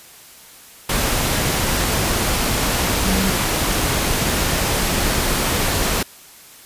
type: tone in noise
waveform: sine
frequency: 190 Hz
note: F#3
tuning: 46 cents sharp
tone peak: -20 dBFS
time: 3.05-3.3 s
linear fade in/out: 5 ms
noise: pink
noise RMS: -19 dBFS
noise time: 0.89-6.03 s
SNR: -4 dB
effects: white hiss -43 dBFS RMS until 6.65 s + resampled to 32000 Hz